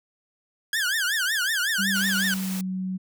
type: tone with vibrato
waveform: sawtooth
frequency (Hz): 1614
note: G#6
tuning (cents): -50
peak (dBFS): -19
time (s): 0.73-2.34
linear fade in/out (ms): 2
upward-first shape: triangle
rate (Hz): 5.4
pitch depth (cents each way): 250
type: tone with pitch glide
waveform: sine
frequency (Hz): 196 to 186.82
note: G3 to F#3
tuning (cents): 0 to +17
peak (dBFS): -26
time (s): 1.78-2.98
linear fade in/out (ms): 20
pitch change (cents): -83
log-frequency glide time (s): 2.02-2.62
type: noise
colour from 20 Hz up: white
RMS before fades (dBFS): -36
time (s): 1.95-2.61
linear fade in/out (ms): 2
effects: none